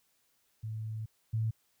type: tone pair in turn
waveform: sine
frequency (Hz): 109.8 / 111.14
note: A2 / A2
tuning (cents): -3 / +18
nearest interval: unison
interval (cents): 21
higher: second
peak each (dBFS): -35 / -28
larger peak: second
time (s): 0.63-1.06 / 1.33-1.51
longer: first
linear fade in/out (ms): 10
effects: white hiss -73 dBFS RMS until 1.8 s